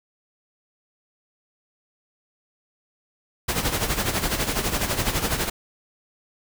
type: noise with tremolo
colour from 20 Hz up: pink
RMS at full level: -22 dBFS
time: 3.48-5.5 s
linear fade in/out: 10 ms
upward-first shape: sine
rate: 12 Hz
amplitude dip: 65%
effects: none